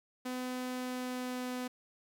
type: tone with pitch glide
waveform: sawtooth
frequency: 252.6 to 250.9 Hz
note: B3 to B3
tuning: +39 to +28 cents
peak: -32 dBFS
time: 0.25-1.68 s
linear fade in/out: 10 ms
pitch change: -11 cents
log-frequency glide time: 0.72-1.5 s
effects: 12-bit